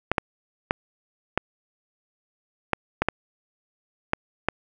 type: clicks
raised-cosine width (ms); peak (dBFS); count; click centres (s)
0.5; -5; 9; 0.116 / 0.182 / 0.709 / 1.376 / 2.733 / 3.02 / 3.086 / 4.134 / 4.486
effects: none